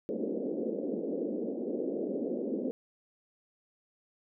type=band-pass noise; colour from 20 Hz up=pink; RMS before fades=-34 dBFS; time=0.09-2.71 s; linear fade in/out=0 ms; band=220 to 540 Hz; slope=48 dB/octave; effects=none